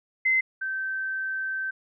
sine tone pair in turn, 2061 / 1549.4 Hz, C7 / G6, -27 / -21 cents, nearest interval perfect fourth, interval 494 cents, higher first, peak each -19 / -27 dBFS, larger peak first, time 0.25-0.41 / 0.61-1.71 s, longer second, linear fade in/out 10 ms, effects none

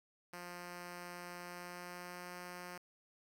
5% pulse tone with pitch glide, 176.3 to 178.25 Hz, F3 to F3, +17 to +36 cents, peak -35 dBFS, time 0.33-2.78 s, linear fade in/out 5 ms, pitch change +19 cents, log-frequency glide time 1.42-2.34 s, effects 11-bit

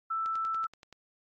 sine tone, 1324 Hz, E6, 7 cents sharp, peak -29 dBFS, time 0.1-0.67 s, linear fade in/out 10 ms
click train, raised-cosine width 0.2 ms, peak -32 dBFS, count 8, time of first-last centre 0.26-0.927 s, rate 10.5 Hz
effects AAC 48 kbps

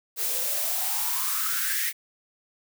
blue noise with high-pass filter sweep, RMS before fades -27 dBFS, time 0.16-1.93 s, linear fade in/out 50 ms, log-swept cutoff 410 to 2000 Hz, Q 8.2, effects none

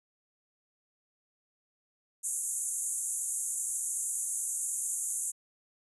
white band-pass noise, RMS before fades -34 dBFS, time 2.23-5.32 s, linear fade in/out 20 ms, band 6600 to 11000 Hz, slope 96 dB/octave, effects none

